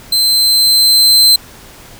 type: tone with level ramp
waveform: 40% pulse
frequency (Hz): 4100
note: C8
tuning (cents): -36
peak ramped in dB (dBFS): -8 to -3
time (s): 0.12-1.36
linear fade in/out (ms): 5
effects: pink hiss -37 dBFS RMS until 1.99 s